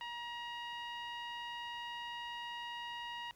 sawtooth tone with low-pass filter, 950 Hz, A#5, 33 cents sharp, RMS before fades -44 dBFS, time 0.01-3.31 s, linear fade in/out 0 ms, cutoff 2900 Hz, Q 2.4, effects pink hiss -68 dBFS RMS until 3.35 s

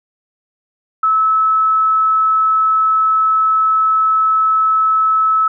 sine tone, 1300 Hz, E6, 24 cents flat, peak -10 dBFS, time 1.03-5.48 s, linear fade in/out 5 ms, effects none

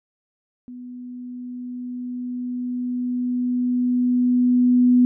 sine tone with level ramp, 247.6 Hz, B3, 5 cents sharp, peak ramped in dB -34 to -11 dBFS, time 0.68-5.05 s, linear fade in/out 0 ms, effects none

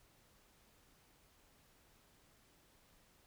silence, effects pink hiss -69 dBFS RMS until 3.26 s

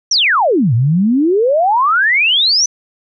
sine exponential two-way sweep, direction down then up, 6120 to 110 to 6120 Hz, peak -9 dBFS, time 0.11-2.66 s, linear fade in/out 5 ms, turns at 0.74 s, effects none

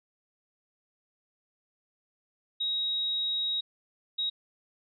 sine tone bursts at uneven times, 3800 Hz, A#7, 33 cents sharp, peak -27 dBFS, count 2, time 2.6-3.61 / 4.18-4.3 s, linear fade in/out 10 ms, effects none

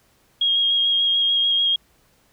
sine tone with vibrato, 3262 Hz, G#7, 32 cents flat, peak -16 dBFS, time 0.41-1.76 s, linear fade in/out 5 ms, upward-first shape square, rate 6.8 Hz, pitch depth 12 cents each way, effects pink hiss -60 dBFS RMS until 2.32 s

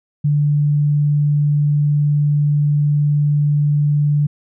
sine tone, 146.83 Hz, D3, in tune, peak -12 dBFS, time 0.24-4.27 s, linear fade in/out 10 ms, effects none

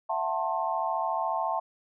sine chord, F# half-diminished seventh, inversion third, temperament just, 666 / 740 / 888 / 1065.6 Hz, E5 / F#5 / A5 / C6, +18 / 0 / +16 / +31 cents, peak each -32 / -33 / -30 / -33 dBFS, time 0.09-1.6 s, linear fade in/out 10 ms, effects none

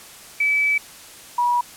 sine tone pair in turn, 2300 / 967 Hz, D7 / B5, -37 / -37 cents, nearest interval octave + minor third, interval 1500 cents, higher first, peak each -16 dBFS, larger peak neither, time 0.4-0.78 / 1.38-1.61 s, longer first, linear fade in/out 5 ms, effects white hiss -42 dBFS RMS until 1.76 s + low-pass 12000 Hz 12 dB/octave

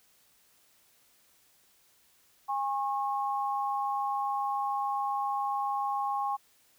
sine tone pair together, 815.1 / 1088 Hz, G#5 / C#6, -33 / -33 cents, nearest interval perfect fourth, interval 500 cents, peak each -30 / -32 dBFS, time 2.48-6.37 s, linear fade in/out 20 ms, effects white hiss -65 dBFS RMS until 6.78 s

